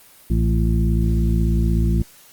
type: harmonic tone with a mistuned harmonic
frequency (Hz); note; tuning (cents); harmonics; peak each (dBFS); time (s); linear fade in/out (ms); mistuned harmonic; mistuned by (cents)
56.5; A1; +47; 1 / 2 / 3 / 4 / 6; -17 / -23 / -22 / -26 / -29; 0.3-2.02; 5; 1; +84
effects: white hiss -48 dBFS RMS until 2.32 s + Opus 24 kbps